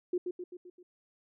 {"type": "tone with echo", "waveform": "sine", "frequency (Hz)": 358.2, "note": "F4", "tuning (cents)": 44, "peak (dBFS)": -27, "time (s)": [0.13, 0.18], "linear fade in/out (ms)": 5, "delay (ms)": 130, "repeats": 5, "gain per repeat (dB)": -5, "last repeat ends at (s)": 0.83, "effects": []}